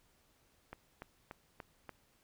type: click train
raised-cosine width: 0.5 ms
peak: -30 dBFS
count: 5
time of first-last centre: 0.73-1.893 s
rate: 3.44 Hz
effects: pink hiss -71 dBFS RMS until 2.23 s